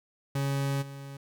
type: tone with level steps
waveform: 40% pulse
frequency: 138.59 Hz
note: C#3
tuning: in tune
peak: -26 / -39 dBFS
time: 0.35-1.17 s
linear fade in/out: 5 ms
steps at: 0.81 s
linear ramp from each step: 20 ms
effects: none